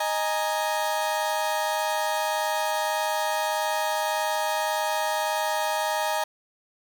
35% pulse chord, D# suspended fourth, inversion none, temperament equal, 622.3 / 830.6 / 932.3 Hz, D#5 / G#5 / A#5, 0 / 0 / 0 cents, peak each -27 dBFS, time 0-6.24 s, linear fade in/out 5 ms, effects none

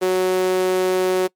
sawtooth tone with high-pass filter, 185 Hz, F#3, in tune, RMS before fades -18 dBFS, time 0.01-1.28 s, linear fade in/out 20 ms, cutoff 410 Hz, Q 5, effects noise-tail reverb RT60 0.1 s tail -23 dB re dry + MP3 96 kbps

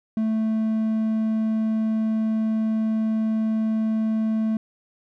triangle tone, 220 Hz, A3, in tune, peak -18 dBFS, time 0.17-4.57 s, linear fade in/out 2 ms, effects none

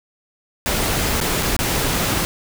pink noise with dropouts, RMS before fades -20 dBFS, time 0.66-2.25 s, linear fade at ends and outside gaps 0 ms, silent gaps 1.203-1.212 / 1.426-1.43 / 1.565-1.59 s, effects none

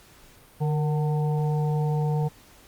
harmonic tone with a mistuned harmonic, 149.6 Hz, D3, 32 cents sharp, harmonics 1 / 3 / 5 / 6, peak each -22 / -32 / -36 / -38 dBFS, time 0.6-2.29 s, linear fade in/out 20 ms, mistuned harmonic 3, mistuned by +57 cents, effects pink hiss -53 dBFS RMS until 2.67 s + Opus 48 kbps

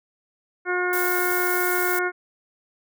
harmonic tone, 360 Hz, F#4, 47 cents flat, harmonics 1 / 2 / 3 / 4 / 5 / 6, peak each -25 / -31 / -32 / -25 / -33 / -32 dBFS, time 0.65-2.12 s, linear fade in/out 50 ms
violet noise, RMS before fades -28 dBFS, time 0.93-1.99 s, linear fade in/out 2 ms
effects none

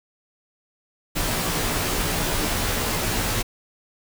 pink noise with comb filter, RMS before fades -24 dBFS, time 1.15-3.43 s, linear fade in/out 20 ms, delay 15 ms, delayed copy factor -0.75, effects none

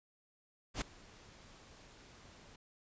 pink noise with ADSR envelope, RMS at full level -36 dBFS, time 0.74-2.56 s, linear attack 73 ms, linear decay 8 ms, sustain -22 dB, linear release 4 ms, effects resampled to 16000 Hz

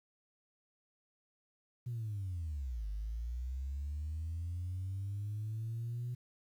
sine linear two-way sweep, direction down then up, 123.47 to 49.91 to 123.47 Hz, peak -35 dBFS, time 1.86-6.15 s, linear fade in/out 10 ms, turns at 2.88 s, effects tanh soft clip ceiling -33 dBFS + 11-bit

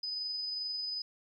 sine tone with amplitude modulation, 5000 Hz, D#8, 8 cents sharp, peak -33 dBFS, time 0.03-1.02 s, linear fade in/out 5 ms, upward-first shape sine, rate 22.5 Hz, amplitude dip 25%, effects 12-bit

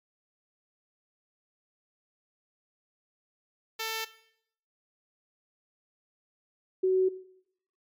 5% pulse / sine tone pair in turn, 445.4 / 374.5 Hz, A4 / F#4, +21 / +21 cents, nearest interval minor third, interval 300 cents, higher first, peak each -20 / -21 dBFS, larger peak first, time 3.79-4.05 / 6.83-7.09 s, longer neither, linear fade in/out 10 ms, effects noise-tail reverb RT60 0.7 s tail -17 dB re dry + MP3 96 kbps

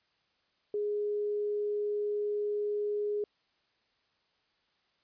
sine tone, 415.3 Hz, G#4, in tune, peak -29 dBFS, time 0.74-3.24 s, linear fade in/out 2 ms, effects white hiss -73 dBFS RMS until 5.03 s + resampled to 11025 Hz

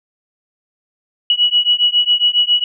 sine beating tone pair, 2924 / 2931.3 Hz, F#7 / F#7, -21 / -17 cents, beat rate 7.3 Hz, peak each -14 dBFS, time 1.3-2.64 s, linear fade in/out 2 ms, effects none

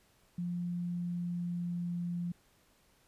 sine tone with pitch glide, 175.2 to 173.89 Hz, F3 to F3, +6 to -7 cents, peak -33 dBFS, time 0.38-2.32 s, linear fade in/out 5 ms, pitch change -13 cents, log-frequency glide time 0.59-1.93 s, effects pink hiss -68 dBFS RMS until 3.07 s + resampled to 32000 Hz

